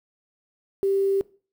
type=tone with quantisation; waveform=sine; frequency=392 Hz; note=G4; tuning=in tune; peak=-19 dBFS; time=0.83-1.21 s; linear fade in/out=0 ms; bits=8; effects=noise-tail reverb RT60 0.4 s tail -21 dB re dry